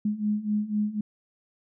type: beating tone pair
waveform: sine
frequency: 207.7 / 211.7 Hz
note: G#3 / G#3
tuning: 0 / +33 cents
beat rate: 4 Hz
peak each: -29 / -26 dBFS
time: 0.05-1.01 s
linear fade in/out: 5 ms
effects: none